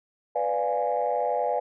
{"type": "chord", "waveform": "sine", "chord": "B diminished seventh", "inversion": "none", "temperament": "equal with one note detuned", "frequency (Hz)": [497.3, 587.3, 698.5, 830.6], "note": ["B4", "D5", "F5", "Ab5"], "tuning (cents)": [12, 0, 0, 0], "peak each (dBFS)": -28, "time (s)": [0.35, 1.6], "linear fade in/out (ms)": 10, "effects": ["tanh soft clip ceiling -15 dBFS"]}